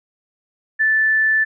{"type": "tone", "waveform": "sine", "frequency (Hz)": 1756, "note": "A6", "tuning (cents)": -4, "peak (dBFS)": -13, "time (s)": [0.79, 1.45], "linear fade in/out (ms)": 20, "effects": []}